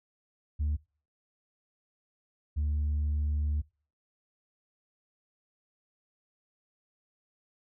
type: tone pair in turn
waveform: sine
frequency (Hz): 74.9 / 74.38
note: D2 / D2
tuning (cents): +35 / +23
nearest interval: unison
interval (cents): 12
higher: first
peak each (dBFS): -24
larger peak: neither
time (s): 0.59-0.77 / 2.56-3.62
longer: second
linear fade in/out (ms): 20
effects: noise-tail reverb RT60 0.4 s tail -26 dB re dry + tanh soft clip ceiling -25 dBFS